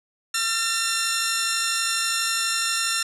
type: tone pair together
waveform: 10% pulse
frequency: 1363.8 / 1801 Hz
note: F6 / A6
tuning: -42 / +40 cents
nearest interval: perfect fourth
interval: 482 cents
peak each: -16 dBFS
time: 0.34-3.03 s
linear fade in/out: 5 ms
effects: low-pass 12000 Hz 12 dB/octave